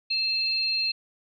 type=tone pair together; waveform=sine; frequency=2637 / 4194 Hz; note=E7 / C8; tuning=0 / +3 cents; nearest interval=minor sixth; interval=803 cents; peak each=-30 / -24 dBFS; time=0.1-0.92 s; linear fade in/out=10 ms; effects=none